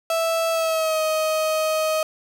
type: tone with pitch glide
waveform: 35% pulse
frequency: 658 to 628.3 Hz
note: E5 to D#5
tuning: -3 to +17 cents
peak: -18 dBFS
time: 0.1-2.03 s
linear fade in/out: 2 ms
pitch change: -80 cents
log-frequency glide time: 0.51-1.01 s
effects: 9-bit